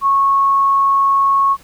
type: tone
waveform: sine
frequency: 1100 Hz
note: C#6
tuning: 14 cents flat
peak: -10 dBFS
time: 0.01-1.57 s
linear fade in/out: 50 ms
effects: pink hiss -46 dBFS RMS until 1.63 s